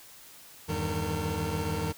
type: tone cluster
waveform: 25% pulse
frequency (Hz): 81.5 / 98.7 / 156.1 / 454.1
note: E2 / G2 / D#3 / A#4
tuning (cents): -19 / +12 / +6 / -45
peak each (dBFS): -31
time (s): 0.68-1.93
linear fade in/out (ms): 20
effects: white hiss -51 dBFS RMS until 1.97 s